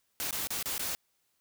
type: noise with dropouts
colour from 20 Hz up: white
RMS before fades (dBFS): -34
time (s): 0.2-0.95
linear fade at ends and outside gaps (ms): 0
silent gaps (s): 0.309-0.327 / 0.472-0.505 / 0.627-0.658 / 0.78-0.794
effects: white hiss -75 dBFS RMS until 1.4 s